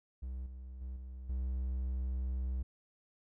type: tone with level steps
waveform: triangle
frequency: 63.8 Hz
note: C2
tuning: 43 cents flat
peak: -36 / -42 / -37 / -41 / -31 dBFS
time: 0.22-2.63 s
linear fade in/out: 10 ms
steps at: 0.46 / 0.81 / 0.96 / 1.29 s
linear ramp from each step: 5 ms
effects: none